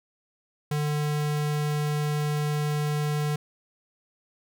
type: tone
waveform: square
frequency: 149 Hz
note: D3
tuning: 25 cents sharp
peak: -25 dBFS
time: 0.71-3.36 s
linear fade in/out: 5 ms
effects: none